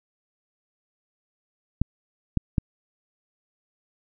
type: clicks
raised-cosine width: 5 ms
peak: -8 dBFS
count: 3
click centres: 1.816 / 2.373 / 2.582 s
effects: none